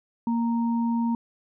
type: tone pair together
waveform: sine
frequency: 233.1 / 929.8 Hz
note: A#3 / A#5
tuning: 0 / -5 cents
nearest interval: 2 octaves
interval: 2395 cents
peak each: -22 / -32 dBFS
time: 0.27-1.15 s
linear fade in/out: 2 ms
effects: none